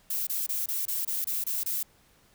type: noise bursts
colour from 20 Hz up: violet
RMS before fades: -30 dBFS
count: 9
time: 0.1-1.83 s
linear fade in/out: 5 ms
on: 170 ms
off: 25 ms
effects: pink hiss -62 dBFS RMS until 2.34 s